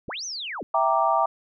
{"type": "linear two-way sweep", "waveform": "sine", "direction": "up then down", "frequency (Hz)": [30.87, 6272, 171.6], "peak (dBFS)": -30, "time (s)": [0.08, 0.63], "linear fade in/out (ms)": 0, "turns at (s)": 0.25}
{"type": "chord", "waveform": "sine", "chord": "E half-diminished seventh", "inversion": "none", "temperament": "equal", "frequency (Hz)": [659.3, 784, 932.3, 1174.7], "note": ["E5", "G5", "Bb5", "D6"], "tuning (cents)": [0, 0, 0, 0], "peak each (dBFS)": -24, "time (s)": [0.74, 1.26], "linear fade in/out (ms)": 5}
{"effects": []}